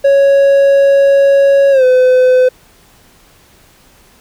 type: tone with pitch glide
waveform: triangle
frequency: 554.4 to 508.4 Hz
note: C#5 to C5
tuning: 0 to -50 cents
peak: -3 dBFS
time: 0.04-2.49 s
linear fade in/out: 10 ms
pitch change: -150 cents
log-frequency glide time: 1.71-1.84 s
effects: pink hiss -46 dBFS RMS until 4.2 s